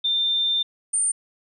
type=tone pair in turn; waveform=sine; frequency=3590 / 8947 Hz; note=A7 / C#9; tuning=+34 / +15 cents; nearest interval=octave + major third; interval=1581 cents; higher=second; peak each=-19 dBFS; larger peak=neither; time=0.04-0.63 / 0.93-1.12 s; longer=first; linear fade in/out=10 ms; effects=none